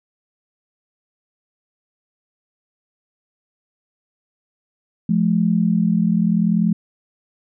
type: tone pair together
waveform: sine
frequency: 174.61 / 215.1 Hz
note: F3 / A3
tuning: 0 / -39 cents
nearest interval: major third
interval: 361 cents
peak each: -17 dBFS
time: 5.09-6.73 s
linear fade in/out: 5 ms
effects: none